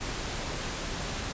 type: noise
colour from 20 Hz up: pink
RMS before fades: -34 dBFS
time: 0-1.33 s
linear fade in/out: 20 ms
effects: resampled to 16000 Hz